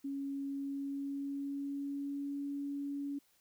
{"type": "tone with pitch glide", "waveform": "sine", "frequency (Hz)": [277.1, 282.6], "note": ["C#4", "C#4"], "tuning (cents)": [-1, 34], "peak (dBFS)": -36, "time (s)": [0.04, 3.19], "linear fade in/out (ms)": 10, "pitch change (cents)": 35, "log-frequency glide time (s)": [0.47, 2.45], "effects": ["white hiss -71 dBFS RMS until 3.4 s"]}